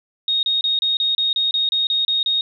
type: tone bursts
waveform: sine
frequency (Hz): 3729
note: A#7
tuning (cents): 0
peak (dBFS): -16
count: 12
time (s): 0.28-2.41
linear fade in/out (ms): 2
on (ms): 150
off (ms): 30
effects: none